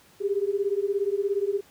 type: beating tone pair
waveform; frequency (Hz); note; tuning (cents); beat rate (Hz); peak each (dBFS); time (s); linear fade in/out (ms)
sine; 392 / 409; G4 / G#4; 0 / -26; 17; -26; 0.2-1.61; 20
effects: pink hiss -56 dBFS RMS until 1.7 s + high-pass 100 Hz 12 dB/octave